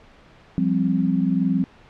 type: chord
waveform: sine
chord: F suspended second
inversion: none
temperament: equal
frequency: 174.61 / 196 / 261.6 Hz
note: F3 / G3 / C4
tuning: 0 / 0 / 0 cents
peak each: -22 dBFS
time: 0.58-1.64 s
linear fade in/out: 0 ms
effects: pink hiss -50 dBFS RMS until 1.89 s + low-pass 3000 Hz 12 dB/octave